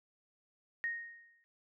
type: tone with exponential decay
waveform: sine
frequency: 1862 Hz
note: A#6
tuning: 2 cents flat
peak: -31 dBFS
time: 0.84-1.44 s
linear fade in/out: 0 ms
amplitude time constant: 130 ms
effects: none